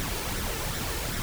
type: noise with flanger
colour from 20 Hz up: pink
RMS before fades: -31 dBFS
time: 0-1.22 s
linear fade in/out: 0 ms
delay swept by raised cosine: 0.52 to 2.32 ms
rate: 2.6 Hz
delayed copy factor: +0.5
effects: none